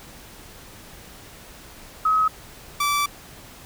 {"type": "tone pair in turn", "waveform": ["sine", "sawtooth"], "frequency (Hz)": [1275, 1160.9], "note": ["D#6", "D6"], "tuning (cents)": [42, -20], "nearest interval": "major second", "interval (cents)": 162, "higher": "first", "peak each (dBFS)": -16, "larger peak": "neither", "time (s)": [[2.05, 2.28], [2.8, 3.06]], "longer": "second", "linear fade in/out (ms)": 5, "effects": ["pink hiss -44 dBFS RMS until 3.65 s"]}